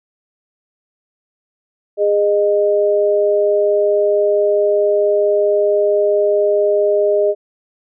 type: tone pair together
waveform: sine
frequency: 410.3 / 614.8 Hz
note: G#4 / D#5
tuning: -21 / -21 cents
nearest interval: perfect fifth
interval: 700 cents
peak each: -14 dBFS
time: 1.97-7.35 s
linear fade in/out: 50 ms
effects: none